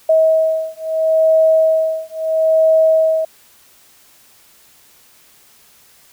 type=beating tone pair; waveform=sine; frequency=639 / 639.75 Hz; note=D#5 / D#5; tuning=+46 / +48 cents; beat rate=0.75 Hz; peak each=-14 dBFS; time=0.09-3.25 s; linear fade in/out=5 ms; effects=white hiss -49 dBFS RMS until 6.12 s